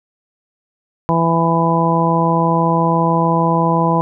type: harmonic tone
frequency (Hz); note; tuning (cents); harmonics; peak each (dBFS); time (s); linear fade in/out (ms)
166.1; E3; +13; 1 / 2 / 3 / 4 / 5 / 6; -16 / -21 / -21 / -22 / -21 / -17; 1.09-4.01; 0
effects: none